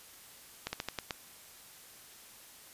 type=slowing click train; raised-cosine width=0.2 ms; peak=-17 dBFS; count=6; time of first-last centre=0.67-1.108 s; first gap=60 ms; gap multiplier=1.19; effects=white hiss -54 dBFS RMS until 2.73 s + resampled to 32000 Hz